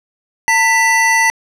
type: tone pair together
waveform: square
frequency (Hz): 903 / 1974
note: A5 / B6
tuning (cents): +45 / -1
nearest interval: octave + major second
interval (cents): 1354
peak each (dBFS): -15 / -12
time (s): 0.48-1.3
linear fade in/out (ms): 0
effects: low-pass 10000 Hz 12 dB/octave + 7-bit